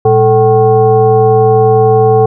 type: tone with frequency modulation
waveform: sine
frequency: 440 Hz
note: A4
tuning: in tune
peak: -4 dBFS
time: 0.05-2.26 s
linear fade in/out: 5 ms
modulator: 323 Hz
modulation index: 1
effects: none